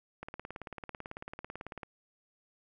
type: click train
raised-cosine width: 0.5 ms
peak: -26 dBFS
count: 30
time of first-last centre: 0.23-1.832 s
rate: 18.1 Hz
effects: none